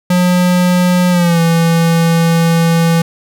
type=tone with pitch glide; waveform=square; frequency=179.5 to 166.51 Hz; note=F3 to E3; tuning=+48 to +18 cents; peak=-9 dBFS; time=0.1-3.02 s; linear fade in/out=5 ms; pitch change=-130 cents; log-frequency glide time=1.1-1.4 s; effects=none